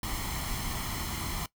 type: noise with comb filter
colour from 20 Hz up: pink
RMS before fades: -34 dBFS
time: 0.03-1.46 s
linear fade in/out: 2 ms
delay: 0.95 ms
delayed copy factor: +0.6
effects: noise-tail reverb RT60 0.1 s tail -19 dB re dry